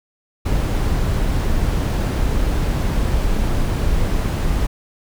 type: noise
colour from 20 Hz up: brown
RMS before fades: -18 dBFS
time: 0.45-4.67 s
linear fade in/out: 10 ms
effects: none